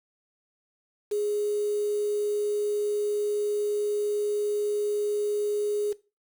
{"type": "tone with quantisation", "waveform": "sine", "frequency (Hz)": 415.3, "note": "G#4", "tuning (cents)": 0, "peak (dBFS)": -24, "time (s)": [1.11, 5.93], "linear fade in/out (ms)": 10, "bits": 7, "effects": ["noise-tail reverb RT60 0.3 s tail -19 dB re dry"]}